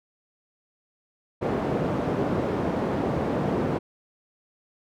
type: band-pass noise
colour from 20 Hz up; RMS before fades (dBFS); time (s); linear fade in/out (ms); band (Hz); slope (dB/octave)
white; -26; 1.41-3.79; 20; 110 to 470; 12
effects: none